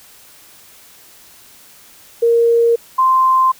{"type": "tone pair in turn", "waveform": "sine", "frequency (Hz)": [466.3, 1042.9], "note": ["A#4", "C6"], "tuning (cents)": [1, -6], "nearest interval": "octave + major second", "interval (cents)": 1393, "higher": "second", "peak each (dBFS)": -9, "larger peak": "neither", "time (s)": [[2.22, 2.76], [2.98, 3.52]], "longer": "neither", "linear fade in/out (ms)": 10, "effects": ["white hiss -44 dBFS RMS until 3.59 s"]}